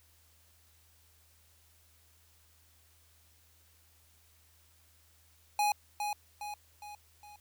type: tone with echo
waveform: square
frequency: 831 Hz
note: G#5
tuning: 1 cent sharp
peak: -27 dBFS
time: 5.59-5.72 s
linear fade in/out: 2 ms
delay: 410 ms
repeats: 4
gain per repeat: -6 dB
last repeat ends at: 7.36 s
effects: added 80 Hz sine -66 dBFS peak until 7.4 s + white hiss -66 dBFS RMS until 7.4 s